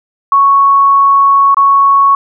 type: tone with dropouts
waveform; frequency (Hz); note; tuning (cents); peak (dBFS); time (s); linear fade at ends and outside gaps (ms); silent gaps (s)
sine; 1108.7; C#6; 0; -4; 0.32-2.15; 2; 1.545-1.569
effects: none